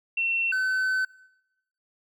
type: tone pair in turn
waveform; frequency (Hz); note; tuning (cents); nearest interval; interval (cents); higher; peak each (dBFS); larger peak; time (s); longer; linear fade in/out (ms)
sine / triangle; 2710 / 1520.9; E7 / F#6; +47 / +47; minor seventh; 1000; first; -23 / -21; second; 0.17-0.52 / 0.52-1.05; second; 5
effects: noise-tail reverb RT60 0.9 s tail -22 dB re dry